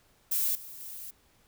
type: noise with level steps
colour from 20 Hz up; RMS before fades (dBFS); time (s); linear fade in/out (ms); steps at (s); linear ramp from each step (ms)
violet; -28 / -45 / -42; 0.31-1.11; 10; 0.55 / 0.8; 2
effects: pink hiss -65 dBFS RMS until 1.47 s